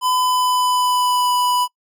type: tone with pitch glide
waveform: square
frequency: 1008 to 989.5 Hz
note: B5 to B5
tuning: +35 to +3 cents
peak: -16 dBFS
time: 0.01-1.68 s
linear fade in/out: 50 ms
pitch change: -32 cents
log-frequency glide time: 0.13-1.35 s
effects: noise-tail reverb RT60 0.1 s tail -25 dB re dry